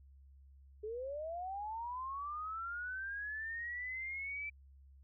sine linear sweep, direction up, 413.7 to 2335 Hz, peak -39 dBFS, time 0.83-4.5 s, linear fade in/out 10 ms, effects added 68 Hz sine -57 dBFS peak until 5.03 s

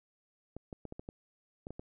clicks, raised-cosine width 2 ms, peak -29 dBFS, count 9, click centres 0.566 / 0.728 / 0.853 / 0.924 / 0.995 / 1.089 / 1.669 / 1.706 / 1.795 s, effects none

